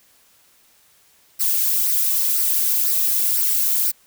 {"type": "noise with flanger", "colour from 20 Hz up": "violet", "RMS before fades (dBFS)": -19, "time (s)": [1.39, 3.92], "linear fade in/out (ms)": 20, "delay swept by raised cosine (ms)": [0.28, 2.18], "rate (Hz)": 2, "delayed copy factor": -0.55, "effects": ["white hiss -56 dBFS RMS until 4.06 s"]}